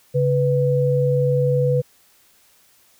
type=tone pair together; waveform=sine; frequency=138.9 / 495 Hz; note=C#3 / B4; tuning=+4 / +4 cents; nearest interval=octave + minor seventh; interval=2200 cents; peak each=-18 dBFS; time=0.14-1.82 s; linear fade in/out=20 ms; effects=white hiss -56 dBFS RMS until 2.99 s